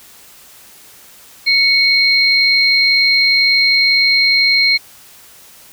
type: tone pair together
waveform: sine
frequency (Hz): 2217 / 4185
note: C#7 / C8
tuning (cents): 0 / 0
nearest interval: major seventh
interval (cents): 1100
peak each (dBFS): -12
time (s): 1.46-4.78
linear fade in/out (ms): 20
effects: white hiss -42 dBFS RMS until 5.72 s

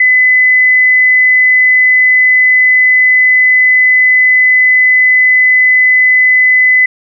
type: tone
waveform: sine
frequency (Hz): 2013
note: B6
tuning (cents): +33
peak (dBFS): -4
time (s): 0-6.86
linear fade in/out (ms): 5
effects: none

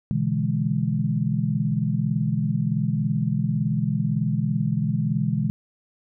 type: chord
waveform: sine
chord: E dominant seventh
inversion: second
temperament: equal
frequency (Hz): 123.47 / 146.83 / 164.81 / 207.7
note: B2 / D3 / E3 / G#3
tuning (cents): 0 / 0 / 0 / 0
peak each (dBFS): -26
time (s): 0.11-5.5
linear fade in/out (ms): 0
effects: none

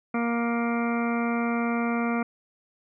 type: harmonic tone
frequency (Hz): 234.7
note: A#3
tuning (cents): +12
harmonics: 1 / 2 / 3 / 4 / 5 / 6 / 8 / 9 / 10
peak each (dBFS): -25 / -33 / -33 / -39 / -35 / -35 / -45 / -39 / -39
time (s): 0.14-2.23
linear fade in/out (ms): 5
effects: none

